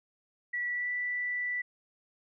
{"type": "tone with pitch glide", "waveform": "sine", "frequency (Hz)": [1947, 1970.8], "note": ["B6", "B6"], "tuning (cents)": [-25, -4], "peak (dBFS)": -30, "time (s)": [0.53, 1.62], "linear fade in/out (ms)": 10, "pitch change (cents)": 21, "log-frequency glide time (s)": [0.69, 0.9], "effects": []}